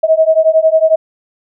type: beating tone pair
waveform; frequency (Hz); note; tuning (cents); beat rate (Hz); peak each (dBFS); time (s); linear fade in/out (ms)
sine; 633 / 644; D#5 / E5; +30 / -41; 11; -10; 0.03-0.96; 10
effects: none